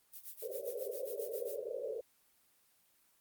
violet noise with tremolo, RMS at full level -45 dBFS, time 0.12-1.6 s, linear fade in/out 50 ms, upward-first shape sine, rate 7.4 Hz, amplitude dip 90%
pink band-pass noise, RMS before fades -41 dBFS, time 0.42-2.01 s, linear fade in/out 5 ms, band 410 to 580 Hz, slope 96 dB/octave
effects white hiss -71 dBFS RMS until 3.2 s + Opus 24 kbps

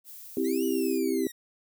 violet noise, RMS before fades -45 dBFS, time 0.04-1.01 s, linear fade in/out 50 ms
sine chord, C major, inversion none, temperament equal, 261.6 / 329.6 / 392 Hz, C4 / E4 / G4, 0 / 0 / 0 cents, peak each -29 / -29 / -28 dBFS, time 0.37-1.27 s, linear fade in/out 2 ms
5% pulse linear two-way sweep, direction up then down, 1864.7 to 2960 to 1864.7 Hz, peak -31 dBFS, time 0.44-1.32 s, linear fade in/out 10 ms, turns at 0.64 s
effects none

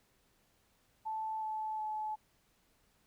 sine tone with pitch steps, 876 / 867.9 / 860 Hz, A5 / A5 / A5, -8 / -24 / -40 cents, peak -35 dBFS, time 1.05-2.16 s, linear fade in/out 20 ms, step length 370 ms, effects pink hiss -72 dBFS RMS until 3.06 s

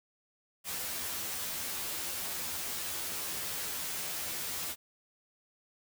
white noise with comb filter, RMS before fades -37 dBFS, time 0.64-4.76 s, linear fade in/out 50 ms, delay 12 ms, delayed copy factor +0.85, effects none

